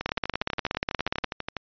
two click trains, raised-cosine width 0.3 ms, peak -14 / -9 dBFS, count 20 / 21, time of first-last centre 0.01-1.567 / 0.06-1.243 s, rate 12.2 / 16.9 Hz, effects resampled to 11025 Hz

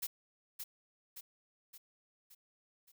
blue noise with echo, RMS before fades -38 dBFS, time 0.02-0.07 s, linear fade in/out 10 ms, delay 570 ms, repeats 5, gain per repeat -5 dB, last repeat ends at 2.92 s, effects none

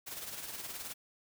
white noise with tremolo, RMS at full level -41 dBFS, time 0.06-0.94 s, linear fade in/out 20 ms, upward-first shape sine, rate 19 Hz, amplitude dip 50%, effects none

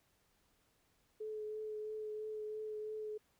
sine tone with vibrato, 429.3 Hz, A4, 43 cents flat, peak -40 dBFS, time 1.2-3.18 s, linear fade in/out 10 ms, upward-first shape triangle, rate 3 Hz, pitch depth 17 cents each way, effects pink hiss -75 dBFS RMS until 3.39 s

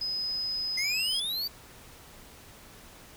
sine tone, 5040 Hz, D#8, 21 cents sharp, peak -29 dBFS, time 0.01-1.2 s, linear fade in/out 5 ms
square exponential sweep, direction up, 2054 to 4698 Hz, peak -30 dBFS, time 0.77-1.48 s, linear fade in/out 10 ms
effects pink hiss -51 dBFS RMS until 3.16 s

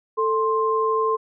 sine tone pair together, 442.3 / 1052 Hz, A4 / C6, +9 / +9 cents, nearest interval octave + minor third, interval 1500 cents, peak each -21 dBFS, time 0.17-1.17 s, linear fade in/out 20 ms, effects none

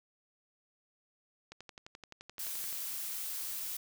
click train, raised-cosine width 0.2 ms, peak -30 dBFS, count 15, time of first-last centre 1.52-2.727 s, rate 11.6 Hz
blue noise, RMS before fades -39 dBFS, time 2.39-3.77 s, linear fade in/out 5 ms
effects none

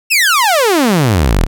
sawtooth exponential sweep, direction down, 2761 to 34 Hz, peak -5 dBFS, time 0.1-1.47 s, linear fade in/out 20 ms, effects none

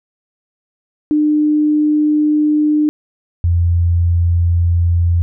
sine tone pair in turn, 301.3 / 85.93 Hz, D4 / F2, +44 / -28 cents, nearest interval octave + minor seventh, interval 2172 cents, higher first, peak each -10 dBFS, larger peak neither, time 1.11-2.89 / 3.44-5.22 s, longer neither, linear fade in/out 0 ms, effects none

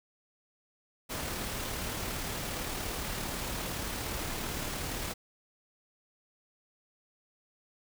pink noise with amplitude modulation, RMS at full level -35 dBFS, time 1.09-5.14 s, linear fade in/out 20 ms, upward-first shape sine, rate 37.4 Hz, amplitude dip 25%, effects none

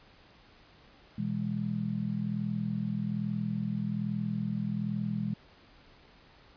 sine chord, E major, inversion second, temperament just, 123.61 / 164.81 / 206 Hz, B2 / E3 / G#3, +2 / 0 / -14 cents, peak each -36 / -35 / -32 dBFS, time 1.18-5.34 s, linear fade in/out 5 ms, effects pink hiss -58 dBFS RMS until 6.56 s + resampled to 11025 Hz

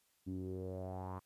sawtooth tone with low-pass filter sweep, 93 Hz, F#2, 9 cents sharp, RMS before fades -43 dBFS, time 0.26-1.2 s, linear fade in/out 20 ms, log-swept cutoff 260 to 1100 Hz, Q 4.8, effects white hiss -75 dBFS RMS until 1.25 s + resampled to 32000 Hz

